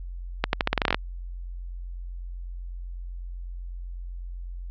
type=accelerating click train; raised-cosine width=0.3 ms; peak=-4 dBFS; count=12; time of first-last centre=0.44-0.945 s; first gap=91 ms; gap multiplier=0.85; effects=added 44 Hz sine -33 dBFS peak until 4.7 s + low-pass 4000 Hz 12 dB/octave